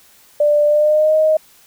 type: tone with pitch glide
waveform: sine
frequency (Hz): 591 to 624.7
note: D5 to D#5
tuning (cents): +11 to +7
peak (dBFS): -10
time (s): 0.4-1.37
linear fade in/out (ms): 5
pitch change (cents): +96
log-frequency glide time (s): 0.66-1.16
effects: white hiss -49 dBFS RMS until 1.66 s